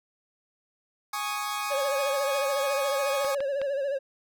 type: chord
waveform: sawtooth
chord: Ab suspended fourth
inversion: none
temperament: equal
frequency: 830.6 / 1108.7 / 1244.5 Hz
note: Ab5 / Db6 / Eb6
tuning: 0 / 0 / 0 cents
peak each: -30 dBFS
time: 1.13-3.35 s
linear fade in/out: 5 ms
type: tone with vibrato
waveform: triangle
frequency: 554.4 Hz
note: C#5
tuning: in tune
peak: -24 dBFS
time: 1.7-3.99 s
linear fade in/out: 20 ms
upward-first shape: sine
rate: 14 Hz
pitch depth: 71 cents each way
type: clicks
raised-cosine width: 0.3 ms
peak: -20 dBFS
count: 3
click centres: 3.247 / 3.405 / 3.616 s
effects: none